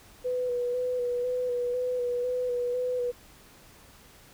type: tone with vibrato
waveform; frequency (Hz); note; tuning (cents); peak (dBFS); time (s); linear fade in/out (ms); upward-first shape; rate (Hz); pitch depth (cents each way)
sine; 493.9; B4; 0; -26; 0.24-3.12; 20; square; 2; 21
effects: pink hiss -54 dBFS RMS until 4.33 s